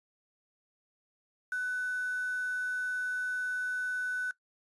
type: tone with quantisation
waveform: sine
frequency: 1497 Hz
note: F#6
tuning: 20 cents sharp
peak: -30 dBFS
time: 1.52-4.31 s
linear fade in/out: 2 ms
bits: 8
effects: noise-tail reverb RT60 0.1 s tail -19 dB re dry + resampled to 24000 Hz